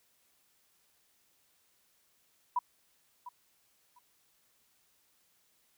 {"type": "tone with echo", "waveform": "sine", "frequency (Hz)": 981, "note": "B5", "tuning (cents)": -12, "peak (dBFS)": -26, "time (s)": [2.56, 2.59], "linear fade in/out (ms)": 5, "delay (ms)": 700, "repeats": 2, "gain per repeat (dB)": -15, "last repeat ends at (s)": 3.99, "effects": ["white hiss -71 dBFS RMS until 5.77 s"]}